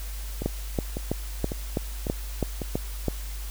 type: two click trains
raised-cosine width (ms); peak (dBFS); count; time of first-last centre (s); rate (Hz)
2; -17 / -11; 5 / 9; 0.42-2.618 / 0.46-3.083; 1.82 / 3.05
effects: added 50 Hz sine -32 dBFS peak until 3.5 s + white hiss -43 dBFS RMS until 3.5 s